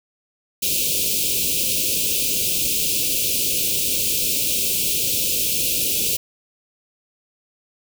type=band-stop noise; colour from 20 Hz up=white; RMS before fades=-21 dBFS; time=0.62-6.17 s; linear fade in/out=10 ms; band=570 to 2400 Hz; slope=96 dB/octave; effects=none